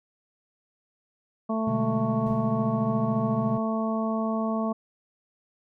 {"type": "harmonic tone", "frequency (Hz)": 221.7, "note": "A3", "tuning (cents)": 13, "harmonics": [1, 2, 3, 4, 5], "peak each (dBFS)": [-26, -35, -31, -38, -34], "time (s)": [1.49, 4.73], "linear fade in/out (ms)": 10}
{"type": "chord", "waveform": "triangle", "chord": "G# diminished", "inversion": "first", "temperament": "equal", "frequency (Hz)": [123.47, 146.83, 207.7], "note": ["B2", "D3", "G#3"], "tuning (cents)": [0, 0, 0], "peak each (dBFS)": [-28, -32, -29], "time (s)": [1.67, 3.58], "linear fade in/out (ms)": 5}
{"type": "noise with exponential decay", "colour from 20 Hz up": "brown", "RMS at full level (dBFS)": -42, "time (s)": [2.26, 2.82], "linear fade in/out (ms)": 5, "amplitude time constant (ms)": 120}
{"effects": []}